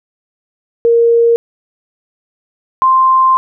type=tone pair in turn; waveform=sine; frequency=466.2 / 1046.6 Hz; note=A#4 / C6; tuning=0 / 0 cents; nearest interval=octave + major second; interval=1400 cents; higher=second; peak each=-6 dBFS; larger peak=neither; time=0.85-1.36 / 2.82-3.37 s; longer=second; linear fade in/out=0 ms; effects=none